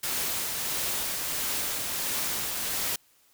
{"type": "noise with tremolo", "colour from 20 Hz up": "white", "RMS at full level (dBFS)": -29, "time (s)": [0.03, 2.96], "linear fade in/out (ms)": 5, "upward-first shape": "triangle", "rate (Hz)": 1.5, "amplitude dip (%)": 30, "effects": ["white hiss -63 dBFS RMS until 3.33 s"]}